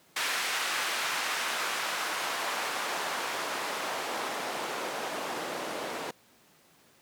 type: noise with band-pass filter sweep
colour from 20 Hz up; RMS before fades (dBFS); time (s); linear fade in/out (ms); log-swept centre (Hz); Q
white; -33; 0.16-6.11; 5; 1700 to 460; 0.81
effects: pink hiss -61 dBFS RMS until 7.01 s + high-pass 150 Hz 12 dB/octave